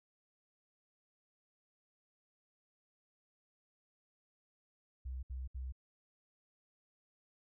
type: tone bursts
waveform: sine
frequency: 64.3 Hz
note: C2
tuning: 30 cents flat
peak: -39 dBFS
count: 3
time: 5.05-5.724 s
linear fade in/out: 10 ms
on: 180 ms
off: 67 ms
effects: none

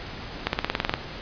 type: accelerating click train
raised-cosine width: 0.3 ms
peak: -6 dBFS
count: 10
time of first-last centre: 0.47-0.939 s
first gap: 61 ms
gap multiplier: 0.96
effects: pink hiss -37 dBFS RMS until 1.21 s + resampled to 11025 Hz

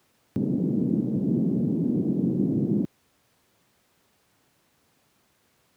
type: band-pass noise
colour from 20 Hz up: pink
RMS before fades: -24 dBFS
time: 0.36-2.85 s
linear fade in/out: 0 ms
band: 160 to 300 Hz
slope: 24 dB/octave
effects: pink hiss -66 dBFS RMS until 5.76 s + high-pass 100 Hz 12 dB/octave

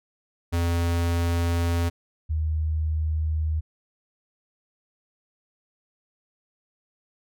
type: tone pair in turn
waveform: square / sine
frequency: 85.3 / 78.15 Hz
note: F2 / D#2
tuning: -40 / +8 cents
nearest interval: major second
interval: 152 cents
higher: first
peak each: -22 dBFS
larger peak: neither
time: 0.52-1.9 / 2.29-3.61 s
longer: first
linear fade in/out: 20 ms
effects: none

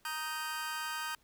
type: chord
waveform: sawtooth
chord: Eb major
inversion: second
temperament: just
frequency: 933.4 / 1244.5 / 1555.6 Hz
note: Bb5 / Eb6 / G6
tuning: +2 / 0 / -14 cents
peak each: -37 / -37 / -36 dBFS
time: 0.05-1.15 s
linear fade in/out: 2 ms
effects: pink hiss -69 dBFS RMS until 1.23 s

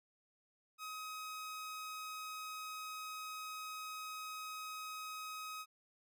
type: tone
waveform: sawtooth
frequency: 1265 Hz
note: D#6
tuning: 28 cents sharp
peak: -40 dBFS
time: 0.78-5.66 s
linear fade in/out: 50 ms
effects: none

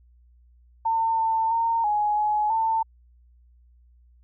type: tone with pitch steps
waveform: sine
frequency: 903 / 896 / 917 / 837 / 844 / 895 Hz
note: A5 / A5 / A#5 / G#5 / G#5 / A5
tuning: +45 / +31 / -29 / +13 / +28 / +29 cents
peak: -20 dBFS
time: 0.85-2.83 s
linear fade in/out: 10 ms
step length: 330 ms
effects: added 60 Hz sine -53 dBFS peak until 4.23 s

